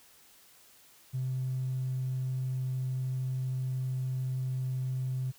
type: tone with tanh clipping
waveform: triangle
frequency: 129.5 Hz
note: C3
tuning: 17 cents flat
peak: -29 dBFS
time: 1.13-5.32 s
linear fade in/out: 20 ms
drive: 1 dB
effects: white hiss -59 dBFS RMS until 5.38 s